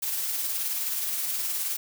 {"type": "noise with tremolo", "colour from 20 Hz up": "blue", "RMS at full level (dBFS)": -28, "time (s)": [0.02, 1.77], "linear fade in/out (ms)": 10, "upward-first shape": "sine", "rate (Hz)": 19, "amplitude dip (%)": 30, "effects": []}